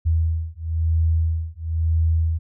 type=beating tone pair; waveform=sine; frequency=80.8 / 81.8 Hz; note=E2 / E2; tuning=-34 / -13 cents; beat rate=1 Hz; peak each=-21 dBFS; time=0.05-2.39 s; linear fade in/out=20 ms; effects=none